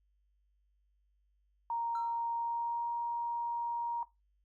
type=tone with pitch glide; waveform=sine; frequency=932.3 to 941.5 Hz; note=A#5 to A#5; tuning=0 to +17 cents; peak=-32 dBFS; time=1.7-4.03 s; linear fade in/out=2 ms; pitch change=+17 cents; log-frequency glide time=2.34-2.9 s
type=tone with exponential decay; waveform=triangle; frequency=1347 Hz; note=E6; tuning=37 cents sharp; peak=-38 dBFS; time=1.95-2.26 s; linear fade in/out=2 ms; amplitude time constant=67 ms
effects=noise-tail reverb RT60 0.2 s tail -17 dB re dry + added 50 Hz sine -70 dBFS peak until 4.44 s